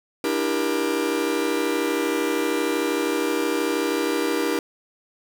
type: chord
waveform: 45% pulse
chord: E half-diminished seventh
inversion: third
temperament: just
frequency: 296.7 / 329.6 / 395.6 / 474.7 Hz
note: D4 / E4 / G4 / Bb4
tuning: +18 / 0 / +16 / +31 cents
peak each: -27 dBFS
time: 0.24-4.59 s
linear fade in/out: 2 ms
effects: none